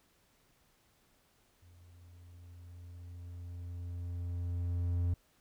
triangle tone with level ramp, 87.31 Hz, F2, in tune, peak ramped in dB -55 to -26 dBFS, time 1.62-5.14 s, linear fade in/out 5 ms, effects pink hiss -70 dBFS RMS until 5.4 s

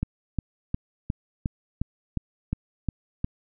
click train, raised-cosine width 5 ms, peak -13 dBFS, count 10, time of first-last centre 0.03-3.244 s, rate 2.8 Hz, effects none

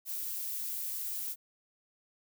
violet noise, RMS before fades -37 dBFS, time 0.05-1.36 s, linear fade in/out 50 ms, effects none

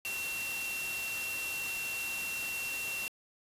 sine tone in noise, 2726 Hz, F7, 43 cents flat, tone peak -35 dBFS, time 0.05-3.08 s, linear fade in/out 0 ms, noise white, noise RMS -40 dBFS, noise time 0.05-3.08 s, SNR +2 dB, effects resampled to 32000 Hz

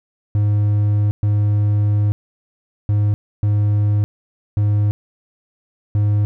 triangle tone bursts at uneven times, 103.83 Hz, G#2, in tune, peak -11 dBFS, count 6, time 0.35-1.11 / 1.23-2.12 / 2.89-3.14 / 3.43-4.04 / 4.57-4.91 / 5.95-6.25 s, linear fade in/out 0 ms, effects none

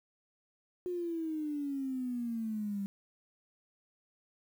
sine exponential sweep, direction down, 362.7 to 196 Hz, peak -33 dBFS, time 0.86-2.86 s, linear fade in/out 0 ms, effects 10-bit

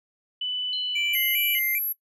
sine tone with pitch glide, 2990 to 2956 Hz, F#7 to F#7, +17 to -2 cents, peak -26 dBFS, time 0.41-1.59 s, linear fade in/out 5 ms, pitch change -19 cents, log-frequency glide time 0.75-1.43 s
sine tone with exponential decay, 4125 Hz, C8, 25 cents flat, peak -30 dBFS, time 0.73-1.18 s, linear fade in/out 1 ms, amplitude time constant 96 ms
triangle tone with vibrato, 2217 Hz, C#7, in tune, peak -24 dBFS, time 0.95-1.79 s, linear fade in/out 10 ms, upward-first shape square, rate 2.5 Hz, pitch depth 94 cents each way
sine tone, 11650 Hz, F#9, 28 cents flat, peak -24 dBFS, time 1.13-1.93 s, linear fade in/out 10 ms
effects noise-tail reverb RT60 0.1 s tail -22 dB re dry

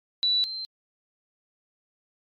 sine tone pair in turn, 3951 / 4121 Hz, B7 / C8, 0 / -27 cents, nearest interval minor second, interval 73 cents, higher second, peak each -20 / -31 dBFS, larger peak first, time 0.23-0.44 / 0.44-0.65 s, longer neither, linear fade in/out 0 ms, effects MP3 96 kbps

